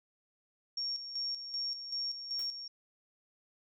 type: tone with tremolo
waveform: sine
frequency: 5530 Hz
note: F8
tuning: 18 cents flat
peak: -33 dBFS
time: 0.77-2.68 s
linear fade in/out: 5 ms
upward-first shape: square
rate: 2.6 Hz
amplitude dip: 60%
type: noise with exponential decay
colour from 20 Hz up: white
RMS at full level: -48 dBFS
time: 2.39-2.55 s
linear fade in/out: 1 ms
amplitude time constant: 34 ms
effects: none